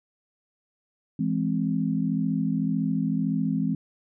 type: chord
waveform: sine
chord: E augmented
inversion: none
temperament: equal with one note detuned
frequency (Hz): 165.86 / 207.7 / 261.6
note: E3 / G#3 / B#3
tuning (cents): +11 / 0 / 0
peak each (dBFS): -27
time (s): 1.19-3.75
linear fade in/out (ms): 5
effects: none